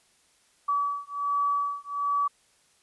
sine beating tone pair, 1144 / 1145.3 Hz, D6 / D6, -46 / -44 cents, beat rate 1.3 Hz, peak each -28 dBFS, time 0.68-2.28 s, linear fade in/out 10 ms, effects white hiss -64 dBFS RMS until 2.82 s + resampled to 24000 Hz

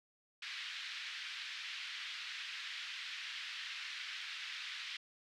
white band-pass noise, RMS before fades -45 dBFS, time 0.42-4.97 s, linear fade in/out 5 ms, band 1600 to 3900 Hz, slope 24 dB/octave, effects none

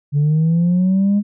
sine linear sweep, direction up, 141.9 to 207.7 Hz, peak -10 dBFS, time 0.12-1.23 s, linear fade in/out 50 ms, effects tanh soft clip ceiling -10 dBFS

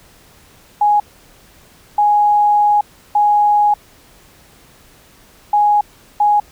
sine tone bursts at uneven times, 830.6 Hz, G#5, in tune, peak -9 dBFS, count 5, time 0.81-1 / 1.98-2.81 / 3.15-3.74 / 5.53-5.81 / 6.2-6.4 s, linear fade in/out 5 ms, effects pink hiss -47 dBFS RMS until 6.51 s

